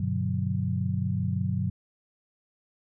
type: chord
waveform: sine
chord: G major seventh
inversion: none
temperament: equal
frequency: 98 / 123.47 / 146.83 / 185 Hz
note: G2 / B2 / D3 / F#3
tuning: 0 / 0 / 0 / 0 cents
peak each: -29 / -31 / -33 / -30 dBFS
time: 0-1.7 s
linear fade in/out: 5 ms
effects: none